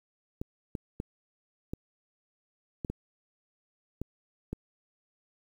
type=clicks; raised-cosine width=3 ms; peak=-21 dBFS; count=8; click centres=0.415 / 0.752 / 1.001 / 1.735 / 2.848 / 2.9 / 4.016 / 4.53 s; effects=9-bit